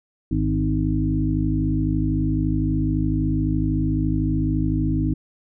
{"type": "harmonic tone with a mistuned harmonic", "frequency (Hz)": 51.91, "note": "G#1", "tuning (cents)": 0, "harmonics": [1, 2, 3, 5, 6], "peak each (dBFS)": [-25, -25, -25, -25, -25], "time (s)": [0.31, 5.14], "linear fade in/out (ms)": 5, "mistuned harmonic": 2, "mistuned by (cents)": -31, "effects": []}